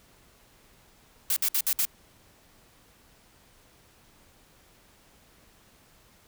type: noise bursts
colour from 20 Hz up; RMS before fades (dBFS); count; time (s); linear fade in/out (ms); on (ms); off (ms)
blue; -25; 5; 1.3-1.852; 2; 64; 58
effects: pink hiss -59 dBFS RMS until 6.27 s